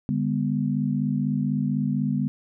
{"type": "chord", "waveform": "sine", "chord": "G# diminished", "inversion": "second", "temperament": "equal with one note detuned", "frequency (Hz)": [146.83, 202.8, 246.9], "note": ["D3", "G#3", "B3"], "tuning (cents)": [0, -41, 0], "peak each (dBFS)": -26, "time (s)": [0.09, 2.28], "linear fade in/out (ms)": 0, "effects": []}